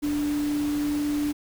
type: tone in noise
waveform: sine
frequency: 293.7 Hz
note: D4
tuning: in tune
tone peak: -23 dBFS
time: 0.02-1.33 s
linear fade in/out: 20 ms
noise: pink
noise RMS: -38 dBFS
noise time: 0.02-1.33 s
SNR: +12 dB
effects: none